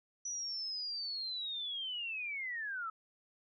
sine linear sweep, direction down, 5920 to 1275 Hz, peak -37 dBFS, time 0.25-2.9 s, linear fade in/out 5 ms, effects none

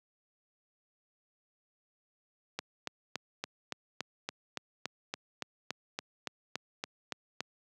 click train, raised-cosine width 0.2 ms, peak -17 dBFS, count 18, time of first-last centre 2.59-7.406 s, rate 3.53 Hz, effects high-pass 150 Hz 12 dB/octave

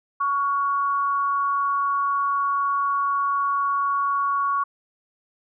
sine tone pair together, 1119 / 1420.6 Hz, C#6 / F6, +16 / +29 cents, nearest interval major third, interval 413 cents, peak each -20 / -31 dBFS, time 0.2-4.64 s, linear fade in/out 10 ms, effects none

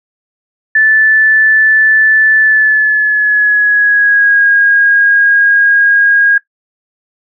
sine tone with pitch glide, 1751 to 1633.7 Hz, A6 to G#6, -9 to -29 cents, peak -5 dBFS, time 0.75-6.38 s, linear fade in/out 5 ms, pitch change -120 cents, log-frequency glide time 2.38-4.48 s, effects noise-tail reverb RT60 0.1 s tail -17 dB re dry

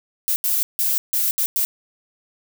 violet noise bursts at uneven times, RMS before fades -20 dBFS, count 6, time 0.28-0.36 / 0.44-0.63 / 0.79-0.98 / 1.13-1.31 / 1.38-1.46 / 1.56-1.65 s, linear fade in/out 0 ms, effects none

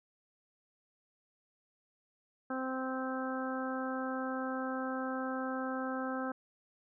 harmonic tone, 260.7 Hz, C4, 6 cents flat, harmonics 1 / 2 / 3 / 4 / 5 / 6, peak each -37 / -40 / -43 / -46 / -42 / -44 dBFS, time 2.5-6.32 s, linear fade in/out 5 ms, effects none

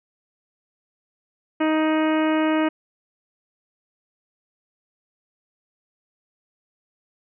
harmonic tone with a mistuned harmonic, 312.7 Hz, D#4, 9 cents sharp, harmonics 1 / 2 / 3 / 4 / 5 / 6 / 7 / 8 / 9, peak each -19 / -25 / -29 / -31 / -33 / -35 / -36 / -37 / -38 dBFS, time 1.6-2.69 s, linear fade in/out 10 ms, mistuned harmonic 9, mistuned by +53 cents, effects none

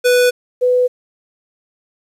square / sine tone pair in turn, 493.9 / 498.2 Hz, B4 / B4, 0 / +15 cents, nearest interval unison, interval 15 cents, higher second, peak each -10 dBFS, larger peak neither, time 0.04-0.31 / 0.61-0.88 s, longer neither, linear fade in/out 20 ms, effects resampled to 32000 Hz + 8-bit

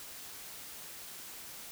silence, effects white hiss -47 dBFS RMS until 1.71 s

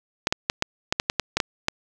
clicks, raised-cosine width 0.2 ms, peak -3 dBFS, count 11, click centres 0.271 / 0.325 / 0.499 / 0.624 / 0.925 / 0.999 / 1.099 / 1.197 / 1.37 / 1.402 / 1.684 s, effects none

